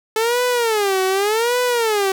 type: tone with vibrato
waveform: sawtooth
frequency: 432.3 Hz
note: A4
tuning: 31 cents flat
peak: -12 dBFS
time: 0.16-2.12 s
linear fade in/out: 2 ms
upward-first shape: sine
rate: 0.86 Hz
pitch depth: 240 cents each way
effects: none